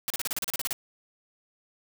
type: noise bursts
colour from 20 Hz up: white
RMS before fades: -30 dBFS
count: 12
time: 0.08-0.729 s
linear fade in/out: 0 ms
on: 22 ms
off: 35 ms
effects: none